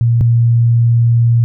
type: tone pair in turn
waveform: sine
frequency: 117.4 / 117.4 Hz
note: A#2 / A#2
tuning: +13 / +13 cents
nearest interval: unison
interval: 0 cents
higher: neither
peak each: -8 / -7 dBFS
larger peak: second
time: 0.01-0.21 / 0.21-1.44 s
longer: second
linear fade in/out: 0 ms
effects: none